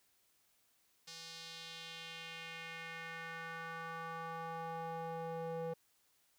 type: tone with band-pass filter sweep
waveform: square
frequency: 164.81 Hz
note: E3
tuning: in tune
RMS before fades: -45 dBFS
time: 1.07-5.74 s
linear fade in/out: 10 ms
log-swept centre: 5000 to 530 Hz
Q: 2.1
effects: white hiss -74 dBFS RMS until 6.38 s